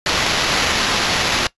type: noise with sample-and-hold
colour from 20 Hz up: violet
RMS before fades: -18 dBFS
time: 0.06-1.47 s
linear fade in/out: 2 ms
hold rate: 8820 Hz
effects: noise-tail reverb RT60 0.1 s tail -19 dB re dry + resampled to 24000 Hz